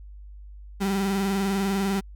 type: tone with vibrato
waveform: 35% pulse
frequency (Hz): 195.5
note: G3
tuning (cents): -4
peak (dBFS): -21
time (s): 0.8-2.01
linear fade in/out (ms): 20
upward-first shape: sine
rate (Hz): 20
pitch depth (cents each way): 54
effects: added 50 Hz sine -40 dBFS peak until 2.15 s